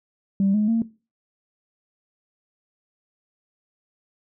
sine tone with pitch steps, 196 / 211.3 / 227.8 Hz, G3 / G#3 / A#3, 0 / +30 / -40 cents, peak -16 dBFS, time 0.4-0.82 s, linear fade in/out 2 ms, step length 140 ms, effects noise-tail reverb RT60 0.3 s tail -18 dB re dry + tanh soft clip ceiling -13 dBFS

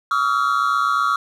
triangle tone cluster, 1135 / 1270 / 1378 Hz, C#6 / D#6 / F6, +41 / +35 / -24 cents, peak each -19 dBFS, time 0.11-1.16 s, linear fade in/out 2 ms, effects none

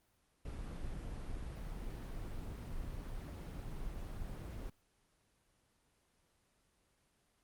brown noise, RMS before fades -43 dBFS, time 0.45-4.7 s, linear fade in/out 5 ms, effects pink hiss -75 dBFS RMS until 7.43 s + Opus 24 kbps

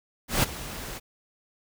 pink noise with ADSR envelope, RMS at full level -21 dBFS, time 0.28-1 s, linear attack 150 ms, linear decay 19 ms, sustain -16 dB, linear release 30 ms, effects none

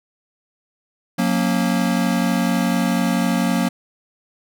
square chord, F# major, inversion none, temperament equal with one note detuned, 181.29 / 233.1 / 277.2 Hz, F#3 / A#3 / C#4, -35 / 0 / 0 cents, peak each -21 / -21 / -25 dBFS, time 1.18-3.69 s, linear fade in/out 10 ms, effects none

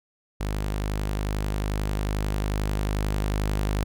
sawtooth tone with level ramp, 51.2 Hz, G#1, 24 cents flat, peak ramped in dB -22 to -19 dBFS, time 0.4-3.84 s, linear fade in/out 10 ms, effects none

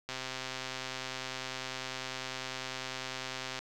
click train, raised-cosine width 0.2 ms, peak -20 dBFS, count 456, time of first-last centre 0.09-3.59 s, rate 130 Hz, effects none

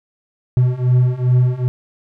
triangle beating tone pair, 123.9 / 126.4 Hz, B2 / B2, +6 / +41 cents, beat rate 2.5 Hz, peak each -14 / -12 dBFS, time 0.57-1.68 s, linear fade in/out 0 ms, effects none

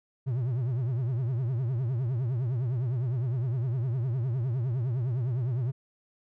triangle tone with vibrato, 123.6 Hz, B2, 2 cents sharp, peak -24 dBFS, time 0.26-5.72 s, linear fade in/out 20 ms, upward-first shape triangle, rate 9.8 Hz, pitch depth 210 cents each way, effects none

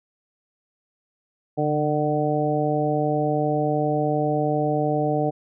harmonic tone with a mistuned harmonic, 150 Hz, D3, 37 cents sharp, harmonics 1 / 2 / 3 / 4 / 5, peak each -26 / -26 / -26 / -26 / -26 dBFS, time 1.57-5.31 s, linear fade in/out 20 ms, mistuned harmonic 1, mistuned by -32 cents, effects none

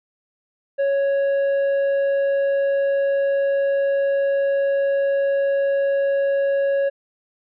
triangle tone with tanh clipping, 554.4 Hz, C#5, in tune, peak -18 dBFS, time 0.78-6.9 s, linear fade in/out 20 ms, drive 10 dB, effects none

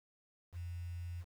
sine tone with quantisation, 87 Hz, F2, 6 cents flat, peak -40 dBFS, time 0.52-1.25 s, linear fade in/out 50 ms, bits 10, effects none

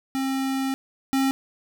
square tone pair in turn, 267.4 / 268.7 Hz, C4 / C4, +38 / +46 cents, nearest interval unison, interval 8 cents, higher second, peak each -24 / -20 dBFS, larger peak second, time 0.15-0.74 / 1.13-1.31 s, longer first, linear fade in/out 0 ms, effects none

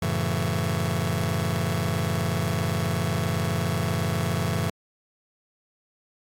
sawtooth chord, F# minor seventh, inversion none, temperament just, 92.5 / 111 / 138.75 / 166.5 Hz, F#2 / A2 / C#3 / E3, 0 / +16 / +2 / +18 cents, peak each -25 / -25 / -25 / -24 dBFS, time 0.02-4.7 s, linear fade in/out 5 ms, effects AAC 64 kbps

